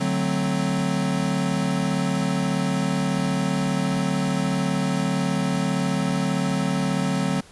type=chord; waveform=square; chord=D dominant seventh; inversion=none; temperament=equal; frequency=146.83 / 185 / 220 / 261.6 Hz; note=D3 / F#3 / A3 / C4; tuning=0 / 0 / 0 / 0 cents; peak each=-28 / -25 / -31 / -28 dBFS; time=0-7.41 s; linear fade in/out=10 ms; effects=pink hiss -49 dBFS RMS until 7.51 s + resampled to 24000 Hz